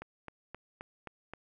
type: click train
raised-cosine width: 0.5 ms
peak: -27 dBFS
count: 6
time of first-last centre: 0.02-1.336 s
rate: 3.8 Hz
effects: none